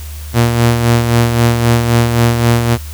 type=tone with tremolo; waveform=sawtooth; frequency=117.9 Hz; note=A#2; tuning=20 cents sharp; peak=-3 dBFS; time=0.33-2.78 s; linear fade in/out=50 ms; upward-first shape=sine; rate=3.8 Hz; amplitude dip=50%; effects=added 75 Hz sine -24 dBFS peak until 2.93 s + white hiss -35 dBFS RMS until 2.93 s